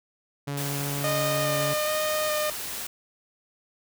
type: tone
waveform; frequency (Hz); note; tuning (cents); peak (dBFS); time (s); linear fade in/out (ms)
sawtooth; 142; C#3; +42; -25; 0.47-1.74; 10
type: noise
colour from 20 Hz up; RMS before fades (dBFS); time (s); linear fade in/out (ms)
white; -34; 0.57-2.87; 5
type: tone with vibrato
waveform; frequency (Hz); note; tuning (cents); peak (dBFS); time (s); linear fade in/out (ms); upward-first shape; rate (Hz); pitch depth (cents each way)
sawtooth; 611; D#5; -32; -21; 1.04-2.5; 2; square; 1.2; 11
effects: none